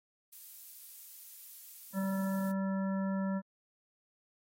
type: noise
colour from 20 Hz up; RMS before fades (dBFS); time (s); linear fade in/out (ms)
violet; -49; 0.32-2.52; 10
type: harmonic tone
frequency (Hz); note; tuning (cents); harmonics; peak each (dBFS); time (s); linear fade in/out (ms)
193; G3; -27; 1 / 3 / 5 / 7 / 9; -31 / -41 / -45 / -48 / -50; 1.93-3.42; 50
effects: AAC 48 kbps